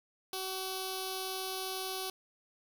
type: tone with notch filter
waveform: 5% pulse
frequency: 378.1 Hz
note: F#4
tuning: 38 cents sharp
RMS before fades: -38 dBFS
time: 0.33-2.1 s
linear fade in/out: 2 ms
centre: 1900 Hz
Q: 0.63
effects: 9-bit